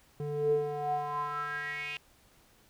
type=tone with band-pass filter sweep; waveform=square; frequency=146.83 Hz; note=D3; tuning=in tune; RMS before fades=-33 dBFS; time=0.2-1.97 s; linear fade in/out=0 ms; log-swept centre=300 to 2700 Hz; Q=7.4; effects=pink hiss -63 dBFS RMS until 2.69 s